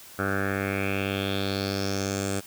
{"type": "tone with low-pass filter sweep", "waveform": "10% pulse", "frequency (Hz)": 98, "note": "G2", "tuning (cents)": 0, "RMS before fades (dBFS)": -28, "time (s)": [0.18, 2.41], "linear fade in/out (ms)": 20, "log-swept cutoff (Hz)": [1400, 8500], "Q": 4.4, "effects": ["white hiss -47 dBFS RMS until 2.46 s"]}